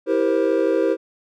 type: chord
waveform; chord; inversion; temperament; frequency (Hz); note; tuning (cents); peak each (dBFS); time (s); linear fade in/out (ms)
triangle; C dominant seventh; first; just; 327 / 392.4 / 470.9 / 523.3; E4 / G4 / Bb4 / C5; -14 / +2 / +18 / 0; -20; 0.06-0.97; 50
effects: none